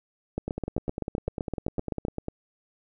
two click trains, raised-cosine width 2 ms, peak -17 / -15 dBFS, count 19 / 14, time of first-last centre 0.48-2.284 / 0.38-2.051 s, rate 9.98 / 7.78 Hz, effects none

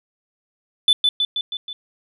sine tone with echo, 3499 Hz, A7, 10 cents flat, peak -8 dBFS, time 0.88-0.93 s, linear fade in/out 2 ms, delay 160 ms, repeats 5, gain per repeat -4 dB, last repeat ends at 1.73 s, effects tanh soft clip ceiling -9 dBFS

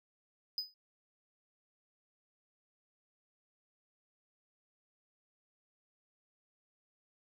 triangle tone with exponential decay, 4995 Hz, D#8, 6 cents sharp, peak -29 dBFS, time 0.58-0.74 s, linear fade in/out 1 ms, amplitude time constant 34 ms, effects none

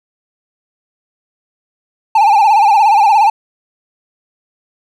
triangle tone with vibrato, 844 Hz, G#5, 28 cents sharp, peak -4 dBFS, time 2.15-3.3 s, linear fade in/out 5 ms, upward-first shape sine, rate 17 Hz, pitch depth 110 cents each way, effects none

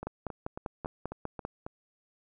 two click trains, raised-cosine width 1 ms, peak -20 / -24 dBFS, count 8 / 7, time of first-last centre 0.07-1.451 / 0.03-1.665 s, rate 5.07 / 3.67 Hz, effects none

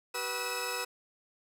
15% pulse tone cluster, 381.5 / 489.2 / 1287 / 2592 Hz, G4 / B4 / E6 / E7, -47 / -16 / -42 / -30 cents, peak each -36 / -30 / -33 / -31 dBFS, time 0.14-0.85 s, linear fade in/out 10 ms, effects none

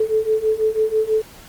sine beating tone pair, 432.8 / 438.9 Hz, A4 / A4, -29 / -4 cents, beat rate 6.1 Hz, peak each -20 / -18 dBFS, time 0-1.22 s, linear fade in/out 5 ms, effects pink hiss -43 dBFS RMS until 1.48 s + Opus 24 kbps

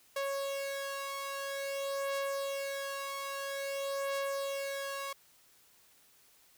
sawtooth beating tone pair, 552 / 552.5 Hz, C#5 / C#5, -7 / -6 cents, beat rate 0.5 Hz, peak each -32 / -37 dBFS, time 0.16-5.13 s, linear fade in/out 5 ms, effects white hiss -64 dBFS RMS until 6.57 s

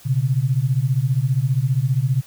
sine beating tone pair, 123.47 / 138.47 Hz, B2 / C#3, 0 / -2 cents, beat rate 15 Hz, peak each -19 dBFS, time 0.05-2.22 s, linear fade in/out 20 ms, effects white hiss -47 dBFS RMS until 2.26 s

